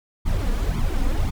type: noise with flanger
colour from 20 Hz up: brown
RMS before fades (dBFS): -21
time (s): 0.25-1.31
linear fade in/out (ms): 20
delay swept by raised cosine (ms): 0.87 to 4.17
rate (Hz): 1.9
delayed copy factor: +0.85
effects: none